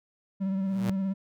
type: tone with vibrato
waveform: triangle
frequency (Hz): 192.7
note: G3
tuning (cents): -29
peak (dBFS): -24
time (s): 0.4-1.14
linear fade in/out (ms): 20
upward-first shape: sine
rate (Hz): 17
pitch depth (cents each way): 31
type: tone with exponential growth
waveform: sawtooth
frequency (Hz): 116.54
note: A#2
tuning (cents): 0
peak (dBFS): -24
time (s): 0.59-0.9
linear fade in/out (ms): 0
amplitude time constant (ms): 67
effects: none